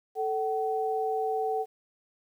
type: tone pair together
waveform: sine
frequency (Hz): 440.1 / 758.4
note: A4 / F#5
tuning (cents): 0 / +43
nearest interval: major sixth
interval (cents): 943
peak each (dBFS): -29 / -29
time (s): 0.15-1.66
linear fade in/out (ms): 50
effects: 10-bit